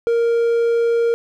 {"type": "tone", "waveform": "triangle", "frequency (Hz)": 466.2, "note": "A#4", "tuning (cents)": 0, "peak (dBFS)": -12, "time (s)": [0.07, 1.14], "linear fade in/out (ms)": 0, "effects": []}